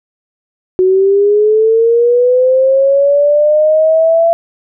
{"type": "linear sweep", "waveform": "sine", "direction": "up", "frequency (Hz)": [367.3, 675], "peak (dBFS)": -6, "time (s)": [0.79, 4.33], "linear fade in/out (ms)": 0, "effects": []}